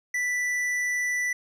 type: tone with tanh clipping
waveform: sine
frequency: 1975.5 Hz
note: B6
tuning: in tune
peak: -26 dBFS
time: 0.14-1.33 s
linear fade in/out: 5 ms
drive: 11 dB
effects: none